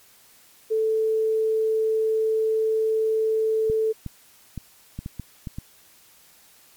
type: tone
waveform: sine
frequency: 440.1 Hz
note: A4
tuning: in tune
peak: -19 dBFS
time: 0.7-3.93 s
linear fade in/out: 20 ms
type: clicks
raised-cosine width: 5 ms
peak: -19 dBFS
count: 8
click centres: 3.699 / 4.063 / 4.577 / 4.99 / 5.061 / 5.197 / 5.472 / 5.585 s
effects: white hiss -54 dBFS RMS until 6.76 s + MP3 96 kbps